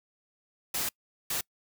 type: noise bursts at uneven times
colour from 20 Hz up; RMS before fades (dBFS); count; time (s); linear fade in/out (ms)
white; -31; 2; 0.74-0.89 / 1.3-1.41; 5
effects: noise-tail reverb RT60 0.1 s tail -26 dB re dry